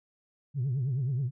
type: tone with vibrato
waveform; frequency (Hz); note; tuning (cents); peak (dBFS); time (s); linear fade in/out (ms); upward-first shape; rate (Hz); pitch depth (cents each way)
sine; 131; C3; +2; -25; 0.54-1.31; 50; triangle; 9.4; 200
effects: tanh soft clip ceiling -24 dBFS